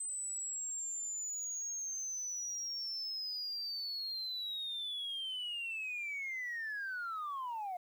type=linear sweep; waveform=sine; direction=down; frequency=8170 to 701 Hz; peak=-36 dBFS; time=0-7.77 s; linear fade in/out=5 ms; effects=tanh soft clip ceiling -34 dBFS + 11-bit